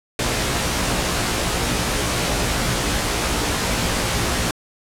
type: noise with comb filter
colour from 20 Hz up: pink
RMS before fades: -21 dBFS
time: 0.19-4.51 s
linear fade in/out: 2 ms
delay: 17 ms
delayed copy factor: +0.8
effects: low-pass 10000 Hz 12 dB/octave